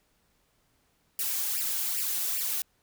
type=noise with flanger; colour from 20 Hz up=blue; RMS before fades=-30 dBFS; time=1.19-2.62 s; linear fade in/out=2 ms; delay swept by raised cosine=0.39 to 2.79 ms; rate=2.5 Hz; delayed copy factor=+1; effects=pink hiss -70 dBFS RMS until 2.82 s